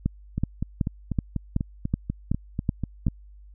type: two click trains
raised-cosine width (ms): 5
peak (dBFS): -10 / -14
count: 9 / 12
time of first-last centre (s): 0.06-3.068 / 0.38-3.083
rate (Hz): 2.66 / 4.07
effects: added 50 Hz sine -45 dBFS peak until 3.54 s